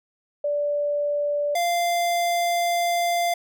sine / square tone pair in turn, 583 / 693.3 Hz, D5 / F5, -13 / -13 cents, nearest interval minor third, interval 300 cents, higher second, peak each -21 dBFS, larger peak neither, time 0.44-1.55 / 1.55-3.34 s, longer second, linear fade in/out 5 ms, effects none

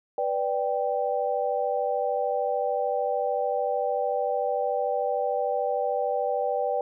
sine chord, G major, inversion first, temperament equal, 493.9 / 587.3 / 784 Hz, B4 / D5 / G5, 0 / 0 / 0 cents, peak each -28 dBFS, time 0.18-6.81 s, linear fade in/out 2 ms, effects none

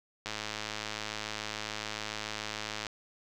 click train, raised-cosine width 0.2 ms, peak -18 dBFS, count 280, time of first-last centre 0.26-2.867 s, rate 107 Hz, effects none

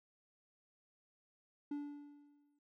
triangle tone with exponential decay, 289.8 Hz, D4, 23 cents flat, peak -35 dBFS, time 1.71-2.59 s, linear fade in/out 5 ms, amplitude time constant 190 ms, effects none

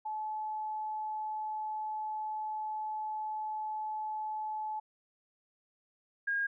sine tone pair in turn, 861 / 1625.4 Hz, A5 / G#6, -38 / -38 cents, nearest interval major seventh, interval 1100 cents, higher second, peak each -34 / -29 dBFS, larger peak second, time 0.05-4.8 / 6.27-6.47 s, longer first, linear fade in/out 10 ms, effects none

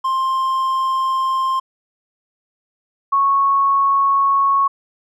triangle / sine tone pair in turn, 1054 / 1103.8 Hz, C6 / C#6, +12 / -8 cents, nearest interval minor second, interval 80 cents, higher second, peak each -14 / -12 dBFS, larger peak second, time 0.04-1.6 / 3.12-4.68 s, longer neither, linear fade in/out 10 ms, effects none

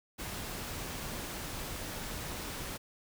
pink noise, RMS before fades -40 dBFS, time 0.18-2.78 s, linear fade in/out 20 ms, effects none

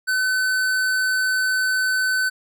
sine tone with hard clipping, 1516 Hz, F#6, 42 cents sharp, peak -20 dBFS, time 0.07-2.3 s, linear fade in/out 20 ms, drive 15 dB, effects none

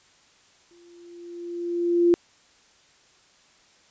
sine tone with exponential growth, 345.7 Hz, F4, 18 cents flat, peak -13 dBFS, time 0.71-2.14 s, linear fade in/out 0 ms, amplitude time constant 310 ms, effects white hiss -58 dBFS RMS until 3.9 s + resampled to 16000 Hz

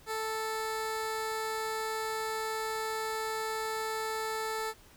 15% pulse tone, 440 Hz, A4, in tune, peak -26 dBFS, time 0.06-4.74 s, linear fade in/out 50 ms, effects pink hiss -58 dBFS RMS until 4.96 s

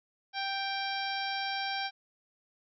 harmonic tone with a mistuned harmonic, 784 Hz, G5, in tune, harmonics 1 / 2 / 3 / 4 / 5 / 6 / 7, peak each -35 / -38 / -40 / -41 / -42 / -43 / -43 dBFS, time 0.33-1.91 s, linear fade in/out 50 ms, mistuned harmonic 4, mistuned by +32 cents, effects none

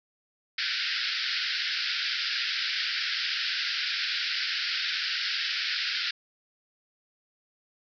white band-pass noise, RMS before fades -30 dBFS, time 0.58-6.11 s, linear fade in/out 5 ms, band 1400 to 5200 Hz, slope 96 dB/octave, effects none

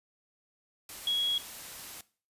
sine tone in noise, 3323 Hz, G#7, in tune, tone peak -26 dBFS, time 1.07-1.38 s, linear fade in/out 2 ms, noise white, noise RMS -44 dBFS, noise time 0.89-2.01 s, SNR +15 dB, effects noise-tail reverb RT60 0.4 s tail -19 dB re dry + resampled to 32000 Hz

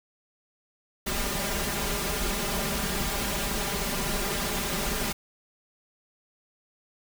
pink noise with comb filter, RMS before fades -29 dBFS, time 1.06-5.13 s, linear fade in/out 10 ms, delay 5 ms, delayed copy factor +1, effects none

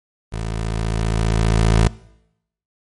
20% pulse tone with level ramp, 55 Hz, A1, in tune, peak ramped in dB -19 to -6 dBFS, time 0.32-1.88 s, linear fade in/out 10 ms, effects noise-tail reverb RT60 0.8 s tail -21 dB re dry + MP3 48 kbps

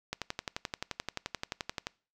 click train, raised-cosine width 0.2 ms, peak -16 dBFS, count 21, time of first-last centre 0.13-1.869 s, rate 11.5 Hz, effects noise-tail reverb RT60 0.4 s tail -24 dB re dry

